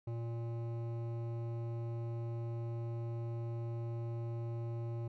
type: tone with hard clipping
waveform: triangle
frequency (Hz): 116.54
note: A#2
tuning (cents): 0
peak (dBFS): -39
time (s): 0.07-5.08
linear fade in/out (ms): 5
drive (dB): 17
effects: none